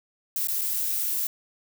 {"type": "noise with dropouts", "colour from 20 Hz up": "violet", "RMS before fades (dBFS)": -27, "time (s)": [0.36, 1.27], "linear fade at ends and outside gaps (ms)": 1, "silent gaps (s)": [[0.472, 0.484], [0.612, 0.616]], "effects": []}